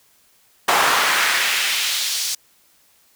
brown noise with high-pass filter sweep, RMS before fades -19 dBFS, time 0.68-2.35 s, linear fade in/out 5 ms, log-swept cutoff 900 to 5400 Hz, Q 1.3, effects white hiss -57 dBFS RMS until 3.15 s

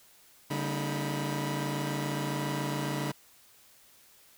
sawtooth tone cluster, 143.2 / 196.4 / 229.1 / 313.6 / 981 Hz, D3 / G3 / A#3 / D#4 / B5, -43 / +4 / -30 / +14 / -12 cents, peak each -29 / -36 / -37 / -33 / -36 dBFS, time 0.5-3.12 s, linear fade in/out 10 ms, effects white hiss -59 dBFS RMS until 4.37 s

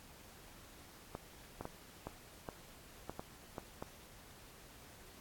clicks, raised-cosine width 1 ms, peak -27 dBFS, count 9, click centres 1.151 / 1.61 / 1.654 / 2.07 / 2.488 / 3.096 / 3.195 / 3.582 / 3.825 s, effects pink hiss -58 dBFS RMS until 5.2 s + AAC 64 kbps

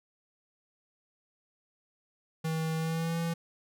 square tone with pitch glide, 160.4 to 167.11 Hz, E3 to E3, -47 to +24 cents, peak -30 dBFS, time 2.44-3.34 s, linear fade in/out 10 ms, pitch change +71 cents, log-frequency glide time 2.77-3.19 s, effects none

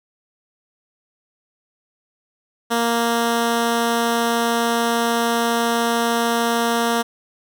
10% pulse tone, 233.1 Hz, A#3, in tune, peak -9 dBFS, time 2.7-7.03 s, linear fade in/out 20 ms, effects none

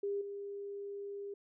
sine tone with level steps, 402.2 Hz, G4, 44 cents sharp, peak -33 / -40 dBFS, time 0.03-1.34 s, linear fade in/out 5 ms, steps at 0.21 s, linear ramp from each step 5 ms, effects none

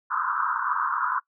pink band-pass noise, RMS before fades -26 dBFS, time 0.1-1.2 s, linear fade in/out 20 ms, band 970 to 1500 Hz, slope 96 dB/octave, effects noise-tail reverb RT60 0.1 s tail -23 dB re dry

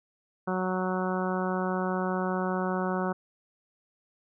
harmonic tone, 185 Hz, F#3, in tune, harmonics 1 / 2 / 3 / 4 / 5 / 6 / 7 / 8, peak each -30 / -33 / -35 / -36 / -37 / -38 / -38 / -39 dBFS, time 0.47-3.13 s, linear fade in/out 10 ms, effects none

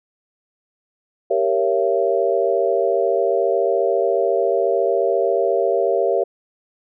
sine chord, G diminished seventh, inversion none, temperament equal with one note detuned, 392 / 466.2 / 554.4 / 675.1 Hz, G4 / Bb4 / Db5 / Fb5, 0 / 0 / 0 / +41 cents, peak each -21 dBFS, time 1.3-6.24 s, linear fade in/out 10 ms, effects none

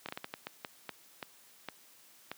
slowing click train, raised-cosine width 0.3 ms, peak -22 dBFS, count 12, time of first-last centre 0.06-2.316 s, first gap 27 ms, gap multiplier 1.37, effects white hiss -60 dBFS RMS until 2.37 s + high-pass 150 Hz 12 dB/octave

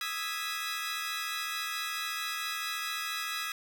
20% pulse chord, E major seventh, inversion third, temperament equal, 1244.5 / 1318.5 / 1661.2 / 1975.5 Hz, D#6 / E6 / G#6 / B6, 0 / 0 / 0 / 0 cents, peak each -34 dBFS, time 0.01-3.52 s, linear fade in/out 2 ms, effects none

